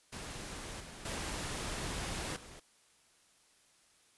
pink noise with level steps, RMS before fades -44 / -49 / -39 / -52 dBFS, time 0.12-2.6 s, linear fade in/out 10 ms, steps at 0.8 / 1.05 / 2.36 s, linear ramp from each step 5 ms, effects white hiss -67 dBFS RMS until 4.17 s + resampled to 24000 Hz

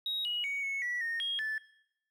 triangle tone with pitch steps, 3793 / 2907 / 2240 / 2199 / 1947 / 1844 / 3266 / 1749 Hz, A#7 / F#7 / C#7 / C#7 / B6 / A#6 / G#7 / A6, +29 / -31 / +18 / -14 / -25 / -19 / -30 / -11 cents, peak -29 dBFS, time 0.06-1.58 s, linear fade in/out 2 ms, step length 190 ms, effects noise-tail reverb RT60 0.8 s tail -20 dB re dry + tanh soft clip ceiling -28 dBFS

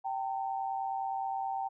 sine tone pair together, 778 / 907.5 Hz, G5 / A#5, -13 / -47 cents, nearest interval minor third, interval 266 cents, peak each -33 / -37 dBFS, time 0.04-1.69 s, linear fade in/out 20 ms, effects none

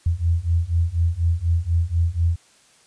sine beating tone pair, 82.3 / 86.4 Hz, E2 / F2, -2 / -18 cents, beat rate 4.1 Hz, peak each -21 / -20 dBFS, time 0.06-2.36 s, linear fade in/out 5 ms, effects white hiss -55 dBFS RMS until 2.86 s + resampled to 22050 Hz

